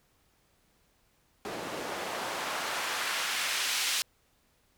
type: noise with band-pass filter sweep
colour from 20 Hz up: white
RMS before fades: -33 dBFS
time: 1.45-4.02 s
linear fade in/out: 0 ms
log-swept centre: 360 to 3500 Hz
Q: 0.77
effects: pink hiss -69 dBFS RMS until 4.77 s